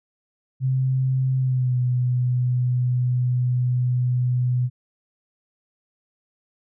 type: tone with pitch glide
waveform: sine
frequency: 130.81 to 124.61 Hz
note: C3 to B2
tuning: 0 to +16 cents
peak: -18 dBFS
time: 0.6-4.7 s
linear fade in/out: 50 ms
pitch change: -84 cents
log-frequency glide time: 1.38-1.78 s
effects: none